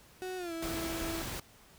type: tone with pitch glide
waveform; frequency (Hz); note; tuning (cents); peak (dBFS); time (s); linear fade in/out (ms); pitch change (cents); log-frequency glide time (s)
35% pulse; 370 to 329.6; F#4 to E4; 0 to 0; -35; 0.22-1.22; 0; -200; 0.37-0.53
type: noise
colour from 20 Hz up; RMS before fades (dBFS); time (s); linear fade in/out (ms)
pink; -39; 0.62-1.4; 5
effects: pink hiss -59 dBFS RMS until 1.78 s